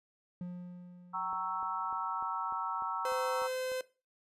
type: tone with exponential decay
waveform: triangle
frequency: 177.9 Hz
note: F3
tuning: 32 cents sharp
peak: -34 dBFS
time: 0.41-2.21 s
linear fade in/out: 2 ms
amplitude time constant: 390 ms
type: chord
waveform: sine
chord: G diminished seventh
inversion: none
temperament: equal with one note detuned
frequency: 765.2 / 932.3 / 1108.7 / 1318.5 Hz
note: G5 / Bb5 / Db6 / Fb6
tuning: -42 / 0 / 0 / 0 cents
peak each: -43 / -37 / -40 / -37 dBFS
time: 1.13-3.48 s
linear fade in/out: 20 ms
type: click train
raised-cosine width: 1 ms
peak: -38 dBFS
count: 9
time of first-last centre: 1.33-3.718 s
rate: 3.35 Hz
type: tone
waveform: 45% pulse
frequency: 514 Hz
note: C5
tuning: 31 cents flat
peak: -34 dBFS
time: 3.05-3.81 s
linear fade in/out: 2 ms
effects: noise-tail reverb RT60 0.3 s tail -18 dB re dry + resampled to 32000 Hz